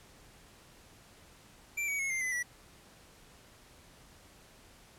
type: tone with pitch steps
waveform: square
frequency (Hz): 2349 / 2262 / 2179 / 2099 / 2021 / 1946.9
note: D7 / C#7 / C#7 / C7 / B6 / B6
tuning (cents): 0 / +34 / -30 / +5 / +39 / -25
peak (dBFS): -32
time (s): 1.77-2.43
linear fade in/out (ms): 10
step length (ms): 110
effects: pink hiss -58 dBFS RMS until 4.98 s + low-pass 12000 Hz 12 dB/octave